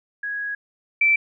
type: tone pair in turn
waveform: sine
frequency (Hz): 1660 / 2331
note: G#6 / D7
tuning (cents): -1 / -14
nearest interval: tritone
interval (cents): 587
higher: second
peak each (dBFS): -25 / -14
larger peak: second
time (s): 0.23-0.55 / 1.01-1.16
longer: first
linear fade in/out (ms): 5
effects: none